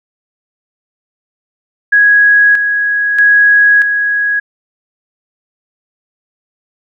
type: tone with tremolo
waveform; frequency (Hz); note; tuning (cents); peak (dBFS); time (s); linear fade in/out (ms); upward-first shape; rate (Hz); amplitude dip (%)
sine; 1661.2; G#6; 0; -4; 1.92-4.4; 10; square; 0.79; 50
effects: none